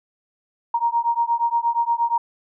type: beating tone pair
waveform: sine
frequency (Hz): 932.3 / 940.8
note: A#5 / A#5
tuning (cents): 0 / +16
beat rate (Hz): 8.5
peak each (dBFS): -21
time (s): 0.74-2.18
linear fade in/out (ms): 5
effects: none